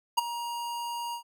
square tone with ADSR envelope, 945 Hz, A#5, 23 cents sharp, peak -19 dBFS, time 0.17-1.23 s, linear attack 14 ms, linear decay 16 ms, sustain -14 dB, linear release 94 ms, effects none

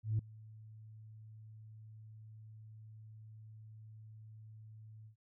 sine tone with ADSR envelope, 109 Hz, A2, 16 cents flat, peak -27 dBFS, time 0.03-5.16 s, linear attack 160 ms, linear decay 4 ms, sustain -24 dB, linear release 100 ms, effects tanh soft clip ceiling -27 dBFS

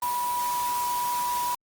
sine tone in noise, 976 Hz, B5, 21 cents flat, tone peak -25 dBFS, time 0.02-1.55 s, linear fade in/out 5 ms, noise white, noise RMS -35 dBFS, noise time 0.02-1.55 s, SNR +7 dB, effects Opus 24 kbps

